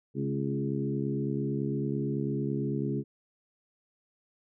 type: harmonic tone with a mistuned harmonic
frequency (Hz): 69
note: C#2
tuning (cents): -7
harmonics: 2 / 3 / 4 / 5 / 6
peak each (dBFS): -32 / -34 / -35 / -36 / -37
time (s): 0.14-3.04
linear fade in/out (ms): 50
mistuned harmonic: 3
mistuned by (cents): +28
effects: none